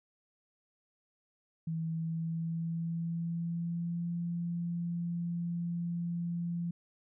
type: tone with pitch glide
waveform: sine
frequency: 162.6 to 171.47 Hz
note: E3 to F3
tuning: -23 to -31 cents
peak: -32 dBFS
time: 1.67-6.71 s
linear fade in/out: 5 ms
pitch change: +92 cents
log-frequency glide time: 1.9-4.08 s
effects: none